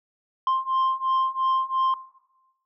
sine beating tone pair, 1050 / 1052.9 Hz, C6 / C6, +6 / +11 cents, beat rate 2.9 Hz, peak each -22 dBFS, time 0.47-1.94 s, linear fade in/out 2 ms, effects noise-tail reverb RT60 1.0 s tail -18 dB re dry + tanh soft clip ceiling -18 dBFS

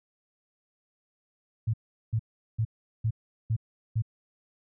sine tone bursts, 111.4 Hz, A2, 22 cents sharp, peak -23 dBFS, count 6, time 1.67-4.022 s, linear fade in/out 10 ms, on 67 ms, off 390 ms, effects none

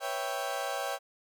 30% pulse chord, C# half-diminished seventh, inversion third, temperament equal, 493.9 / 554.4 / 659.3 / 784 Hz, B4 / C#5 / E5 / G5, 0 / 0 / 0 / 0 cents, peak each -39 / -34 / -36 / -33 dBFS, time 0-0.99 s, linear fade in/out 50 ms, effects none

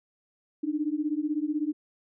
sine beating tone pair, 293.7 / 309.7 Hz, D4 / D#4, 0 / -8 cents, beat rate 16 Hz, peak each -29 dBFS, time 0.63-1.73 s, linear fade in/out 10 ms, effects none

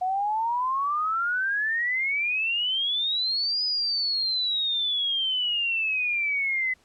sine exponential two-way sweep, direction up then down, 725 to 5010 to 2013 Hz, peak -23 dBFS, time 0.01-6.74 s, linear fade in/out 10 ms, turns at 3.64 s, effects pink hiss -62 dBFS RMS until 6.84 s + low-pass 9000 Hz 12 dB/octave

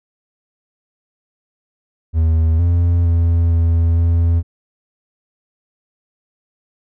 triangle tone with pitch steps, 80.7 / 86.1 / 84.3 / 83.4 / 84.3 Hz, E2 / F2 / E2 / E2 / E2, -36 / -24 / +39 / +21 / +39 cents, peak -9 dBFS, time 2.13-4.43 s, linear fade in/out 50 ms, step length 460 ms, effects none

